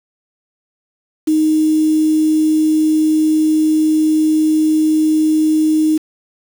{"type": "tone with quantisation", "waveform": "sine", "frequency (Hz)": 311.1, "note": "D#4", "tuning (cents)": 0, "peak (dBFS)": -10, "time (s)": [1.27, 5.98], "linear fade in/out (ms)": 10, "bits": 5, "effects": []}